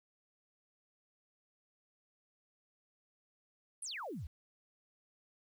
sine exponential sweep, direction down, 11000 to 61.74 Hz, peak -40 dBFS, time 3.82-4.27 s, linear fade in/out 5 ms, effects 11-bit

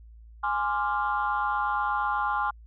sine chord, D half-diminished seventh, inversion second, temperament equal, 830.6 / 1046.5 / 1174.7 / 1396.9 Hz, Ab5 / C6 / D6 / F6, 0 / 0 / 0 / 0 cents, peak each -28 / -29 / -31 / -30 dBFS, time 0.43-2.51 s, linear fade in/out 10 ms, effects tanh soft clip ceiling -16 dBFS + added 56 Hz sine -46 dBFS peak until 2.66 s

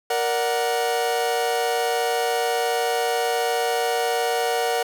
40% pulse chord, Bb augmented, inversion none, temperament equal with one note detuned, 468.6 / 587.3 / 740 Hz, Bb4 / D5 / F#5, +9 / 0 / 0 cents, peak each -23 / -29 / -23 dBFS, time 0.1-4.83 s, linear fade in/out 5 ms, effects none

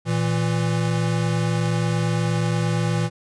square tone pair together, 116.3 / 164.81 Hz, A#2 / E3, -4 / 0 cents, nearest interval tritone, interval 604 cents, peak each -23 dBFS, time 0.05-3.1 s, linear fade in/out 50 ms, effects resampled to 22050 Hz

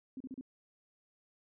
sine tone bursts, 261.6 Hz, C4, in tune, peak -40 dBFS, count 4, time 0.17-0.411 s, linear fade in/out 2 ms, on 34 ms, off 35 ms, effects none

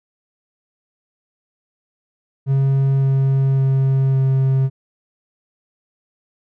triangle tone with pitch steps, 136 / 135.14 / 134.28 / 133.43 Hz, C#3 / C#3 / C3 / C3, -33 / -44 / +45 / +34 cents, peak -11 dBFS, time 2.46-4.7 s, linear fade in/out 50 ms, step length 560 ms, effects none

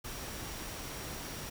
sine tone in noise, 5650 Hz, F8, 19 cents sharp, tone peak -53 dBFS, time 0.04-1.5 s, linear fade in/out 10 ms, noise pink, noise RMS -42 dBFS, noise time 0.04-1.5 s, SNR -14 dB, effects none

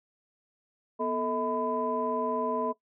sine tone cluster, 245.3 / 440.8 / 640 / 1004 Hz, B3 / A4 / D#5 / B5, -12 / +3 / +49 / +28 cents, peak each -34 / -30 / -33 / -32 dBFS, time 0.99-2.73 s, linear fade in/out 20 ms, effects noise-tail reverb RT60 0.1 s tail -17 dB re dry + tanh soft clip ceiling -16 dBFS

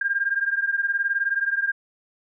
sine beating tone pair, 1600 / 1619 Hz, G6 / G#6, +35 / -45 cents, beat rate 19 Hz, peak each -23 / -25 dBFS, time 0.01-1.72 s, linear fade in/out 5 ms, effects none

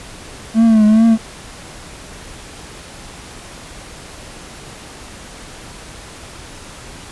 triangle tone with vibrato, 220 Hz, A3, in tune, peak -5 dBFS, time 0.54-1.18 s, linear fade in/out 50 ms, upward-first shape triangle, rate 2.4 Hz, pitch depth 79 cents each way, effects pink hiss -35 dBFS RMS until 7.11 s + resampled to 24000 Hz

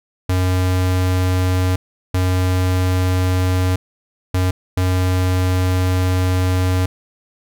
square tone bursts at uneven times, 91.9 Hz, F#2, 11 cents flat, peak -15 dBFS, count 4, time 0.29-1.76 / 2.14-3.76 / 4.34-4.51 / 4.77-6.86 s, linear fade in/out 5 ms, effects none

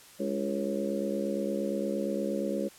harmonic tone with a mistuned harmonic, 68.6 Hz, C#2, 17 cents flat, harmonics 3 / 4 / 5 / 6 / 7 / 8, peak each -33 / -37 / -36 / -38 / -38 / -34 dBFS, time 0.19-2.69 s, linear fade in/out 20 ms, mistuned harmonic 4, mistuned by +54 cents, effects white hiss -53 dBFS RMS until 2.78 s + low-pass 12000 Hz 12 dB/octave

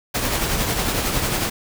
pink noise with tremolo, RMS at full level -20 dBFS, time 0.14-1.5 s, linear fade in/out 10 ms, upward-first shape triangle, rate 11 Hz, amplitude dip 45%, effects none

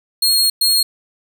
sawtooth tone bursts at uneven times, 4273 Hz, C8, 36 cents sharp, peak -9 dBFS, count 2, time 0.22-0.5 / 0.61-0.83 s, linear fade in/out 5 ms, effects none

